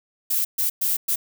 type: noise bursts at uneven times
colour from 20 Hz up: violet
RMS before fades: -22 dBFS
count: 4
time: 0.3-0.45 / 0.58-0.7 / 0.81-0.97 / 1.08-1.16 s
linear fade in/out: 10 ms
effects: none